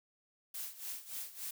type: noise with tremolo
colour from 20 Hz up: blue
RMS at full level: -41 dBFS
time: 0.54-1.51 s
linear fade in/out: 5 ms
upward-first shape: sine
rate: 3.5 Hz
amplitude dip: 80%
effects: none